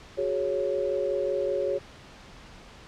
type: chord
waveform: sine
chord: F# suspended second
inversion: none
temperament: equal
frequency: 370 / 415.3 / 554.4 Hz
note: F#4 / G#4 / C#5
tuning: 0 / 0 / 0 cents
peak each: -31 / -30 / -27 dBFS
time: 0.17-1.79 s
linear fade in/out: 20 ms
effects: pink hiss -48 dBFS RMS until 2.87 s + low-pass 5000 Hz 12 dB/octave